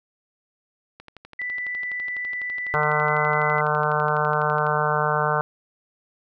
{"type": "click train", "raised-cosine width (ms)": 0.3, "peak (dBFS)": -25, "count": 45, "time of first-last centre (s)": [1, 4.667], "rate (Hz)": 12}
{"type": "tone with pitch glide", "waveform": "sine", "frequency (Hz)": [1981, 2012], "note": ["B6", "B6"], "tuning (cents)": [5, 32], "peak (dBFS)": -26, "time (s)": [1.39, 3.61], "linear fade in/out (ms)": 5, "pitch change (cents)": 27, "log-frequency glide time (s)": [2.9, 3.13]}
{"type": "harmonic tone", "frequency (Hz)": 150.7, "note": "D3", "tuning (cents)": 45, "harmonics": [1, 3, 4, 5, 6, 7, 8, 9, 10], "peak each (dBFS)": [-28, -28, -28, -28, -28, -28, -28, -28, -28], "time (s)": [2.74, 5.41], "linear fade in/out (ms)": 0}
{"effects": []}